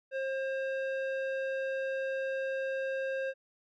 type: tone with low-pass filter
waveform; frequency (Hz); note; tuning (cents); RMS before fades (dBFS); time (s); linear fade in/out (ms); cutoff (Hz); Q
square; 534; C5; +35; -34; 0.11-3.34; 50; 2100; 1.3
effects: none